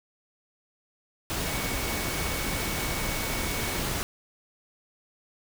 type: tone in noise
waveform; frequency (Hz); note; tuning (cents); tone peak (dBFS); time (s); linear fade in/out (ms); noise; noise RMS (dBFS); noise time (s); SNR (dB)
sine; 2231; C#7; +11; -38; 1.46-3.79; 0; pink; -30; 1.3-4.03; -11
effects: none